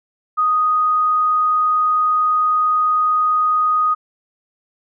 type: tone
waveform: sine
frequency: 1244.5 Hz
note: D#6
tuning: in tune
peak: -13 dBFS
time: 0.37-3.95 s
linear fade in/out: 20 ms
effects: none